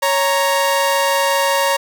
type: tone pair together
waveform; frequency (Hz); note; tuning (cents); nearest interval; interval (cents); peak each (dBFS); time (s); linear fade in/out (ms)
sawtooth; 554.3 / 932.3; C#5 / A#5; 0 / 0; major sixth; 900; -13; 0.02-1.77; 10
effects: none